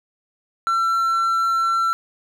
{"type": "tone", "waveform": "triangle", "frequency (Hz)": 1349, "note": "E6", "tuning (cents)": 40, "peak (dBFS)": -15, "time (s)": [0.67, 1.93], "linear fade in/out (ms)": 0, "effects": []}